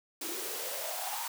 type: noise with high-pass filter sweep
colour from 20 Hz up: white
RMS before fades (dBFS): -37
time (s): 0.21-1.28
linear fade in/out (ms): 5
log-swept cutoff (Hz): 310 to 960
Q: 7.9
effects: none